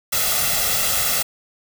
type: noise with comb filter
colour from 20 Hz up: white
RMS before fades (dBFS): -20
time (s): 0.12-1.23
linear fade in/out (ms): 10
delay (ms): 1.5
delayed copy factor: +0.8
effects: none